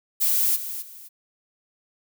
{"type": "noise with echo", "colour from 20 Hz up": "violet", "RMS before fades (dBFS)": -21, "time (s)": [0.2, 0.57], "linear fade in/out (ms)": 20, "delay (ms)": 260, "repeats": 2, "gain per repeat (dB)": -11, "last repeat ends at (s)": 1.09, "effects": []}